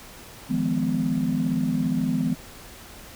sine chord, F half-diminished seventh, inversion third, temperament just, 157.15 / 174.61 / 209.5 / 251.4 Hz, Eb3 / F3 / Ab3 / Cb4, +18 / 0 / +15 / +31 cents, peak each -28 / -27 / -27 / -24 dBFS, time 0.49-2.35 s, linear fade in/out 20 ms, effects tanh soft clip ceiling -13 dBFS + pink hiss -44 dBFS RMS until 3.15 s

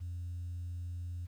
sine tone, 87.31 Hz, F2, in tune, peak -36 dBFS, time 0-1.27 s, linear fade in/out 20 ms, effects tanh soft clip ceiling -34 dBFS + 11-bit

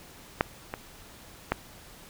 clicks, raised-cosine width 0.5 ms, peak -6 / -17 / -9 dBFS, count 3, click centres 0.409 / 0.739 / 1.52 s, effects pink hiss -50 dBFS RMS until 2.09 s

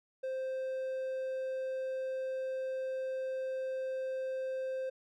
triangle tone, 523.3 Hz, C5, in tune, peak -32 dBFS, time 0.23-4.9 s, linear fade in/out 10 ms, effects none

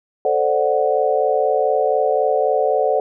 sine chord, D dominant seventh, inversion second, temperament equal, 440 / 523.3 / 587.3 / 740 Hz, A4 / C5 / D5 / F#5, 0 / 0 / 0 / 0 cents, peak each -20 dBFS, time 0.25-3 s, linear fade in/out 2 ms, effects none

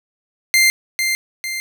sawtooth tone with echo, 2093 Hz, C7, in tune, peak -7 dBFS, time 0.54-0.7 s, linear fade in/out 0 ms, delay 450 ms, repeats 2, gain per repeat -6 dB, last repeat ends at 1.6 s, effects none

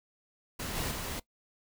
pink noise with level steps, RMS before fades -37 / -34 / -37 dBFS, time 0.59-1.2 s, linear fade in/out 10 ms, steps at 0.75 / 0.91 s, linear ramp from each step 2 ms, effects noise-tail reverb RT60 0.1 s tail -20 dB re dry

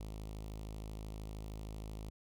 sawtooth tone with notch filter, 53 Hz, G#1, 36 cents sharp, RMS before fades -45 dBFS, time 0-2.1 s, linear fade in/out 5 ms, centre 1600 Hz, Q 1, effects none

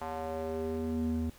square tone with band-pass filter sweep, 80.2 Hz, E2, 47 cents flat, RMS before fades -34 dBFS, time 0.01-1.3 s, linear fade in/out 5 ms, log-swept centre 870 to 180 Hz, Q 2.4, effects pink hiss -57 dBFS RMS until 1.38 s

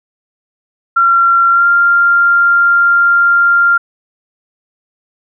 sine tone with pitch glide, 1371 to 1392.5 Hz, F6 to F6, -32 to -5 cents, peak -6 dBFS, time 0.96-3.78 s, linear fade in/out 10 ms, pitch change +27 cents, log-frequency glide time 1.5-1.67 s, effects none

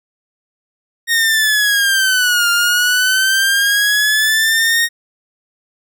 sawtooth linear two-way sweep, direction down then up, 1864.7 to 1396.9 to 1864.7 Hz, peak -8 dBFS, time 1.07-4.89 s, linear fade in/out 50 ms, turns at 2.5 s, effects none

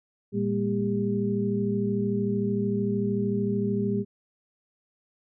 sine tone cluster, 114.9 / 200.6 / 233.9 / 399.8 Hz, A#2 / G3 / A#3 / G4, -25 / +40 / +6 / +34 cents, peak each -32 / -26 / -32 / -29 dBFS, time 0.32-4.05 s, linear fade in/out 50 ms, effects none

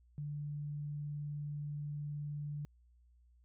sine tone, 146.83 Hz, D3, in tune, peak -38 dBFS, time 0.18-2.65 s, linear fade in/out 0 ms, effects added 60 Hz sine -63 dBFS peak until 3.44 s

